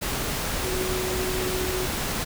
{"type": "tone in noise", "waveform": "sine", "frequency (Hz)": 370, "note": "F#4", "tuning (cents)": 0, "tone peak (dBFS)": -28, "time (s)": [0.64, 1.87], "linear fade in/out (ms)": 20, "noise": "pink", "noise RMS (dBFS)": -28, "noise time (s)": [0.01, 2.25], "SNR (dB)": -3, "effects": []}